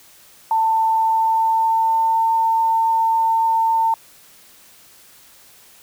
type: tone with pitch glide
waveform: sine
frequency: 892 to 901.8 Hz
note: A5 to A5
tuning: +23 to +42 cents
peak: -14 dBFS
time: 0.51-3.94 s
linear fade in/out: 2 ms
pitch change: +19 cents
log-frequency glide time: 0.94-2.22 s
effects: white hiss -48 dBFS RMS until 5.82 s